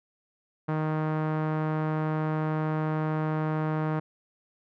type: tone with low-pass filter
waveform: sawtooth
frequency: 155.56 Hz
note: D#3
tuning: in tune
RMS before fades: -28 dBFS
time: 0.68-4 s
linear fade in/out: 10 ms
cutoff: 1300 Hz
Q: 1.3
effects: none